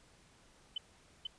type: tone with echo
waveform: sine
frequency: 3045 Hz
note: F#7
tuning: 49 cents sharp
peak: -34 dBFS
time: 0.76-0.78 s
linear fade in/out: 5 ms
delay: 490 ms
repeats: 1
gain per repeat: -2 dB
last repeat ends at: 1.27 s
effects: pink hiss -64 dBFS RMS until 1.38 s + resampled to 22050 Hz